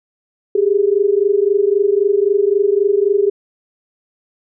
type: tone pair together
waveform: sine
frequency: 392 / 415.8 Hz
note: G4 / G#4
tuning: 0 / +2 cents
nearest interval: minor second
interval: 102 cents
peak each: -14 dBFS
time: 0.55-3.3 s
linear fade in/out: 5 ms
effects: none